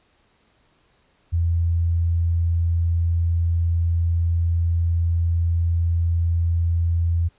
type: tone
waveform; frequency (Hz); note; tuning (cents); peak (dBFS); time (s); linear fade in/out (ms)
sine; 84.4; E2; +41; -17; 1.32-7.29; 20
effects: pink hiss -62 dBFS RMS until 7.38 s + resampled to 8000 Hz